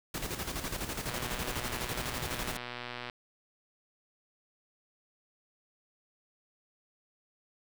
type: noise with tremolo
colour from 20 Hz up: pink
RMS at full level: -35 dBFS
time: 0.14-2.57 s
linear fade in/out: 5 ms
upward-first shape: square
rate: 12 Hz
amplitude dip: 55%
type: click train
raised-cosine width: 0.3 ms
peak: -23 dBFS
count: 246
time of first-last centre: 1.09-3.098 s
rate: 122 Hz
effects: none